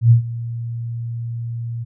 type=tone with ADSR envelope; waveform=sine; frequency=117 Hz; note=A#2; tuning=7 cents sharp; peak=-5 dBFS; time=0.01-1.85 s; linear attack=98 ms; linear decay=110 ms; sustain=-18 dB; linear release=23 ms; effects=none